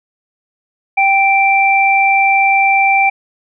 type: tone pair together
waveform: sine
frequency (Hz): 783.9 / 2349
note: G5 / D7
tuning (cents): 0 / 0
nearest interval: octave + perfect fifth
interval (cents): 1900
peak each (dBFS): -11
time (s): 0.97-3.1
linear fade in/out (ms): 10
effects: none